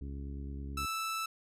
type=harmonic tone; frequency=69.3 Hz; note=C#2; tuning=in tune; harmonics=1 / 2 / 3 / 4 / 5 / 6; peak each=-39 / -47 / -50 / -48 / -56 / -57 dBFS; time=0.01-0.86 s; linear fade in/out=5 ms
type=tone; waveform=sawtooth; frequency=1318.5 Hz; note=E6; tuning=in tune; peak=-30 dBFS; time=0.77-1.26 s; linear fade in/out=5 ms
effects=resampled to 32000 Hz